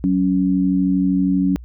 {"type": "tone pair together", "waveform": "sine", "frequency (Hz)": [186, 278.7], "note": ["F#3", "C#4"], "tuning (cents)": [9, 9], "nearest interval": "perfect fifth", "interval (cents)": 700, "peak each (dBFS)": -17, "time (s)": [0.04, 1.56], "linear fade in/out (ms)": 0, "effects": ["added 60 Hz sine -34 dBFS peak until 1.64 s"]}